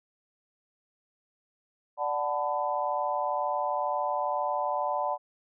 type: chord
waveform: sine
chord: B minor seventh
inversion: first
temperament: equal with one note detuned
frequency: 587.3 / 740 / 880 / 1002.1 Hz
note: D5 / F#5 / A5 / B5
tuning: 0 / 0 / 0 / +25 cents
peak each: -32 dBFS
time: 1.97-5.18 s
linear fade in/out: 50 ms
effects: none